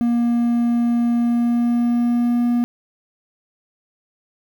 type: tone with pitch glide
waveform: triangle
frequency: 236.9 to 240.2 Hz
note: A#3 to B3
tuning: +28 to -48 cents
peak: -13 dBFS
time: 0.01-2.64 s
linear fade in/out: 0 ms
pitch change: +24 cents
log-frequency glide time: 1.19-2.46 s
effects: 8-bit